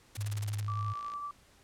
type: noise bursts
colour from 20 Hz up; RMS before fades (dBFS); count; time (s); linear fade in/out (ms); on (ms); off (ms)
white; -41; 9; 0.15-0.604; 5; 22; 32
type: tone with vibrato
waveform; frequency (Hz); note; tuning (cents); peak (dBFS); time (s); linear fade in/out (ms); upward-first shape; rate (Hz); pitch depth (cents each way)
sine; 103.83; G#2; 0; -32; 0.17-0.94; 20; sine; 12; 26
type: click train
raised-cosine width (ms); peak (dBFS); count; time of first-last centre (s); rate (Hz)
0.2; -34; 52; 0.21-1.137; 55
type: tone with tremolo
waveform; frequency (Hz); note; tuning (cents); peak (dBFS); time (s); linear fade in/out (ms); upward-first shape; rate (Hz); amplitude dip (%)
sine; 1163; D6; -17; -35; 0.68-1.31; 2; sine; 11; 30
effects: pink hiss -62 dBFS RMS until 1.63 s + low-pass 11000 Hz 12 dB/octave